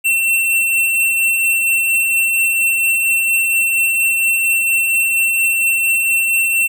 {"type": "tone with tremolo", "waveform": "square", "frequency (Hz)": 2703, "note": "E7", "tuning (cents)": 43, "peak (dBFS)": -12, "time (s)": [0.04, 6.68], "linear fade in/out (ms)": 20, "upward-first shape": "triangle", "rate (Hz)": 4.3, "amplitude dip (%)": 30, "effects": []}